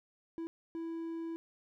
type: tone bursts at uneven times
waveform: triangle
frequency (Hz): 330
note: E4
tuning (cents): +2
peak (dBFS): -35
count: 2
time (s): 0.38-0.47 / 0.75-1.36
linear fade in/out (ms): 0
effects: none